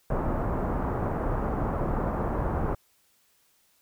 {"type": "low-pass noise", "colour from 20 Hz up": "pink", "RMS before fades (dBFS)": -28, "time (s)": [0.1, 2.75], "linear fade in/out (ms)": 5, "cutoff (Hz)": 1200, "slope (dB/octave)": 24, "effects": ["white hiss -66 dBFS RMS until 3.81 s"]}